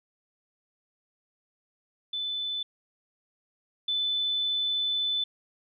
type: tone pair in turn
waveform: sine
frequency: 3508 / 3508 Hz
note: A7 / A7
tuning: -6 / -6 cents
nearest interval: unison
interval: 0 cents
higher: neither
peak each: -29 / -25 dBFS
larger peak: second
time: 2.13-2.63 / 3.88-5.24 s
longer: second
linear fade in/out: 5 ms
effects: none